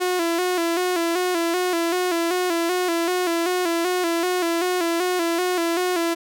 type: tone with vibrato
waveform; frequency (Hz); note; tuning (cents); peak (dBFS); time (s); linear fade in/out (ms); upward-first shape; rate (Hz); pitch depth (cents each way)
sawtooth; 349.2; F4; 0; -16; 0-6.15; 20; square; 2.6; 68
effects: none